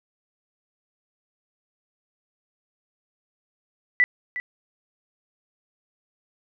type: tone with echo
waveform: sine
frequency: 1975.5 Hz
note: B6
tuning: in tune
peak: -14 dBFS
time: 4-4.04 s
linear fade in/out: 0 ms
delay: 360 ms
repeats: 1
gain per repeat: -13 dB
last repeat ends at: 4.4 s
effects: none